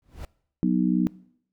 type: noise with exponential growth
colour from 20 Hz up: brown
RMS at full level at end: -31 dBFS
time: 0.02-0.25 s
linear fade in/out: 2 ms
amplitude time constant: 50 ms
type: harmonic tone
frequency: 61.74 Hz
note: B1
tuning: in tune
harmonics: 3 / 4 / 5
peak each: -22 / -24 / -26 dBFS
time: 0.63-1.07 s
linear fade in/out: 0 ms
effects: noise-tail reverb RT60 0.7 s tail -22 dB re dry